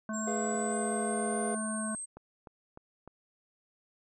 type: harmonic tone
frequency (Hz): 217.3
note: A3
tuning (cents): -21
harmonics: 1 / 3 / 5 / 7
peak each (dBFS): -34 / -41 / -42 / -43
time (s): 0.09-1.95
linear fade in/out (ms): 2
type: linear two-way sweep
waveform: sine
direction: up then down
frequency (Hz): 7410 to 8860 to 8290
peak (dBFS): -37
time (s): 0.13-2.06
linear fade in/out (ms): 20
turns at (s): 1.43
type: chord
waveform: triangle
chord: F diminished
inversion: first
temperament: equal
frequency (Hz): 415.3 / 493.9 / 698.5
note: Ab4 / Cb5 / F5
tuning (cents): 0 / 0 / 0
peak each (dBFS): -34 / -38 / -34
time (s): 0.27-1.55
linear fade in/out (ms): 5
type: click train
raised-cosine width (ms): 1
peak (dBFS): -33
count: 4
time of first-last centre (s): 2.17-3.076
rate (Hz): 3.31
effects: none